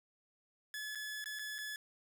sawtooth tone with dropouts, 1712 Hz, A6, 48 cents flat, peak -37 dBFS, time 0.74-1.76 s, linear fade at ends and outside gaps 1 ms, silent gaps 0.95-0.955 / 1.242-1.258 / 1.389-1.393 / 1.583-1.587 s, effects none

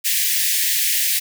white high-pass noise, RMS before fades -19 dBFS, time 0.04-1.2 s, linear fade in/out 20 ms, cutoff 1700 Hz, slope 96 dB/octave, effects none

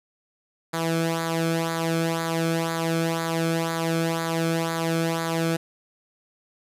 sawtooth tone with flanger, 164.81 Hz, E3, in tune, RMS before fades -25 dBFS, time 0.73-5.57 s, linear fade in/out 10 ms, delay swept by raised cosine 0.35 to 1.07 ms, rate 2 Hz, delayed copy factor -0.7, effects resampled to 32000 Hz + 9-bit

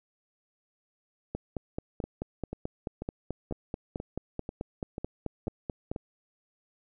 two click trains, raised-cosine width 2 ms, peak -19 / -22 dBFS, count 22 / 9, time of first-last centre 1.35-5.915 / 2.04-5.962 s, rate 4.6 / 2.04 Hz, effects none

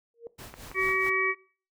sine tone with exponential growth, 466.2 Hz, A#4, in tune, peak -33 dBFS, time 0.14-0.27 s, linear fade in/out 1 ms, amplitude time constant 27 ms
pink noise with tremolo, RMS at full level -43 dBFS, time 0.38-1.1 s, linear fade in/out 10 ms, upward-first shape sine, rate 4.6 Hz, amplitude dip 75%
click train, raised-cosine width 0.5 ms, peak -26 dBFS, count 4, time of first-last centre 0.54-1.065 s, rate 5.71 Hz
harmonic tone, 379.6 Hz, F#4, 44 cents sharp, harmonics 1 / 3 / 5 / 6, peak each -30 / -31 / -30 / -27 dBFS, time 0.74-1.35 s, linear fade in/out 50 ms
effects noise-tail reverb RT60 0.4 s tail -19 dB re dry

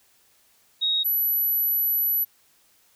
sine tone pair in turn, 3769 / 11863 Hz, A#7 / F#9, +18 / +3 cents, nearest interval octave + minor sixth, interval 1985 cents, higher second, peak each -20 dBFS, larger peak neither, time 0.81-1.04 / 1.04-2.25 s, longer second, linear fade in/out 20 ms, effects white hiss -61 dBFS RMS until 2.95 s

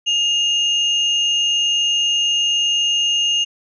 sine tone pair together, 2834 / 6373 Hz, F7 / G8, +25 / +28 cents, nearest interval octave + major second, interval 1403 cents, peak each -15 / -26 dBFS, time 0.06-3.45 s, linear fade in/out 20 ms, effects none

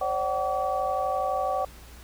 sine tone cluster, 532 / 584 / 757 / 1143 Hz, C5 / D5 / F#5 / D6, +29 / -10 / +39 / -47 cents, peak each -31 / -31 / -27 / -32 dBFS, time 0.01-1.65 s, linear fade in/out 5 ms, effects added 60 Hz sine -47 dBFS peak until 2.03 s + pink hiss -50 dBFS RMS until 2.03 s

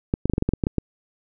clicks, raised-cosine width 3 ms, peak -7 dBFS, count 11, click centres 0.139 / 0.256 / 0.298 / 0.336 / 0.381 / 0.424 / 0.49 / 0.536 / 0.638 / 0.669 / 0.783 s, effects none

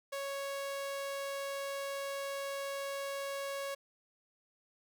sawtooth tone, 554.4 Hz, C#5, in tune, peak -33 dBFS, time 0.12-3.75 s, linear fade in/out 10 ms, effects none

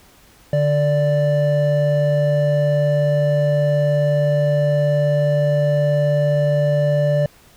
triangle tone pair together, 146.82 / 587.3 Hz, D3 / D5, 0 / 0 cents, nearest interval 2 octaves, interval 2400 cents, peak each -15 dBFS, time 0.53-7.26 s, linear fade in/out 2 ms, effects pink hiss -50 dBFS RMS until 7.56 s

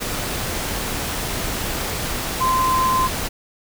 sine tone in noise, 1036 Hz, C6, 17 cents flat, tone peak -16 dBFS, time 2.4-3.08 s, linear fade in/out 20 ms, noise pink, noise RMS -25 dBFS, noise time 0-3.29 s, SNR +6 dB, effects none

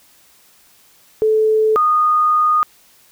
sine tone pair in turn, 435.4 / 1231.5 Hz, A4 / D#6, -18 / -18 cents, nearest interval octave + tritone, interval 1800 cents, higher second, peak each -11 dBFS, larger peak neither, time 1.22-1.76 / 1.76-2.63 s, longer second, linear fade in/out 0 ms, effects white hiss -51 dBFS RMS until 3.11 s

